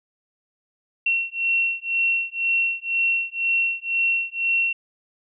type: beating tone pair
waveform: sine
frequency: 2722 / 2724 Hz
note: F7 / F7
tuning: -45 / -44 cents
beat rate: 2 Hz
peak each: -23 dBFS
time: 1.06-4.73 s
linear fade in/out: 5 ms
effects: none